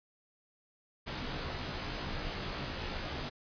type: noise with comb filter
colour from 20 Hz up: pink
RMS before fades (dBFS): -38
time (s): 1.06-3.3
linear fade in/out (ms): 20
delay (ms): 18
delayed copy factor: -1
effects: resampled to 11025 Hz